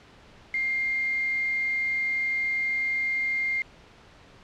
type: tone with quantisation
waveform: sine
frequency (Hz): 2112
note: C7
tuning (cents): +16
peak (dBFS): -24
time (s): 0.54-3.62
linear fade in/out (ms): 2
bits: 6
effects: pink hiss -52 dBFS RMS until 4.43 s + low-pass 4000 Hz 12 dB/octave